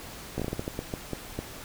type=slowing click train; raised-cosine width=2 ms; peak=-17 dBFS; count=12; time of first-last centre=0.38-1.39 s; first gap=16 ms; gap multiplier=1.32; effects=pink hiss -43 dBFS RMS until 1.64 s